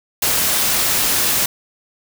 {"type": "noise", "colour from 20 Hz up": "white", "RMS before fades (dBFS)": -17, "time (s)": [0.22, 1.46], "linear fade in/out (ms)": 5, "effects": []}